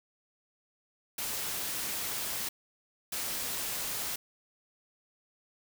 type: noise bursts at uneven times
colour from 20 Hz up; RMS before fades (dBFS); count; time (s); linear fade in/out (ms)
white; -35; 2; 1.18-2.49 / 3.12-4.16; 5
effects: none